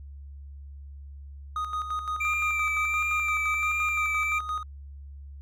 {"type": "tone with tremolo", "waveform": "triangle", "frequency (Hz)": 1244.5, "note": "D#6", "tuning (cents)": 0, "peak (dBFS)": -25, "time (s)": [1.56, 4.63], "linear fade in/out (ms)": 2, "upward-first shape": "square", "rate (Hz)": 5.8, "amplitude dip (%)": 55}
{"type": "tone with vibrato", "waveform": "triangle", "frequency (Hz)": 2352, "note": "D7", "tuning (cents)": 2, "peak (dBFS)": -24, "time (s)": [2.2, 4.39], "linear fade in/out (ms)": 10, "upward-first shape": "sine", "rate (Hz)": 1.4, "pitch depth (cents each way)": 26}
{"effects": ["added 70 Hz sine -40 dBFS peak until 5.41 s"]}